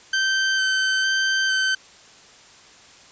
sawtooth tone with vibrato, 1547 Hz, G6, 23 cents flat, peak -15 dBFS, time 0.13-1.75 s, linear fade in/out 5 ms, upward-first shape square, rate 1.1 Hz, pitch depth 9 cents each way, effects white hiss -48 dBFS RMS until 3.11 s + resampled to 16000 Hz

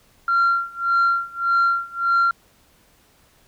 sine tone with tremolo, 1377 Hz, F6, 25 cents flat, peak -12 dBFS, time 0.28-2.31 s, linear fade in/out 2 ms, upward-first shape sine, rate 1.7 Hz, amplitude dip 95%, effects tanh soft clip ceiling -12 dBFS + pink hiss -57 dBFS RMS until 3.47 s

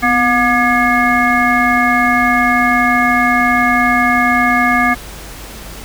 harmonic tone with a mistuned harmonic, 240 Hz, B3, 49 cents flat, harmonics 1 / 3 / 5 / 7 / 9, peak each -16 / -16 / -16 / -16 / -16 dBFS, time 0.02-4.95 s, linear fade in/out 20 ms, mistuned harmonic 1, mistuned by +70 cents, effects added 50 Hz sine -33 dBFS peak until 5.84 s + pink hiss -32 dBFS RMS until 5.84 s

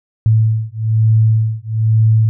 sine beating tone pair, 110 / 111.1 Hz, A2 / A2, 0 / +17 cents, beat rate 1.1 Hz, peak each -13 dBFS, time 0.26-2.29 s, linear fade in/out 0 ms, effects none

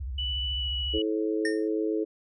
sine tone with vibrato, 65.41 Hz, C2, in tune, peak -31 dBFS, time 0-0.99 s, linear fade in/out 10 ms, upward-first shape sine, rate 14 Hz, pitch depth 230 cents each way
sine tone with pitch glide, 2967 to 2938 Hz, F#7 to F#7, +4 to -13 cents, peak -29 dBFS, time 0.18-1.02 s, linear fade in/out 5 ms, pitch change -17 cents, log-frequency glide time 0.58-0.66 s
harmonic tone, 108.1 Hz, A2, 30 cents flat, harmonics 3 / 4 / 5, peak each -28 / -28 / -37 dBFS, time 0.93-2.05 s, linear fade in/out 20 ms
square tone with exponential decay, 1827 Hz, A#6, 35 cents flat, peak -26 dBFS, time 1.45-1.68 s, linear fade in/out 2 ms, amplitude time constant 48 ms
effects resampled to 24000 Hz

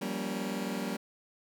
sawtooth chord, G half-diminished seventh, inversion third, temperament just, 176.4 / 196 / 235.2 / 282.2 Hz, F3 / G3 / Bb3 / Db4, +18 / 0 / +16 / +31 cents, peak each -38 / -32 / -33 / -36 dBFS, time 0.01-0.97 s, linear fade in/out 10 ms, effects none

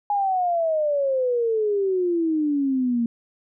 sine exponential sweep, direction down, 830.6 to 230 Hz, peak -19 dBFS, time 0.1-3.06 s, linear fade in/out 2 ms, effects none

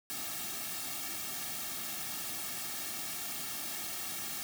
white noise with comb filter, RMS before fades -39 dBFS, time 0.1-4.43 s, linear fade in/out 0 ms, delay 2 ms, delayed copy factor -0.85, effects none

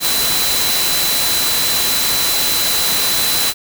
sine tone in noise, 4015 Hz, B7, 28 cents sharp, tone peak -19 dBFS, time 0-3.54 s, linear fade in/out 50 ms, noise white, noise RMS -17 dBFS, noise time 0-3.54 s, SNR -5 dB, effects none

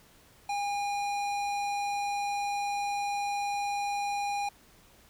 sine tone with hard clipping, 812 Hz, G#5, 39 cents flat, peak -31 dBFS, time 0.49-4.49 s, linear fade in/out 5 ms, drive 16 dB, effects pink hiss -59 dBFS RMS until 5.09 s

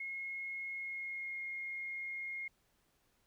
sine tone with pitch glide, 2162 to 2142 Hz, C#7 to C7, -44 to +40 cents, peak -39 dBFS, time 0-2.48 s, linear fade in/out 5 ms, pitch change -16 cents, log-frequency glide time 0.72-1.41 s, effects pink hiss -75 dBFS RMS until 3.26 s

